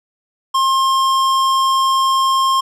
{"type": "tone with hard clipping", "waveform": "triangle", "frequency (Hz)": 1065, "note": "C6", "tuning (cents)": 30, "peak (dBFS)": -14, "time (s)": [0.54, 2.61], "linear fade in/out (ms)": 10, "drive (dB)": 18, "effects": []}